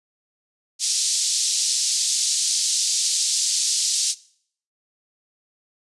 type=band-pass noise; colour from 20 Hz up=pink; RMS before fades=-22 dBFS; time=0.79-4.15 s; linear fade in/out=50 ms; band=4500 to 8500 Hz; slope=24 dB/octave; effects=noise-tail reverb RT60 0.6 s tail -21 dB re dry + resampled to 24000 Hz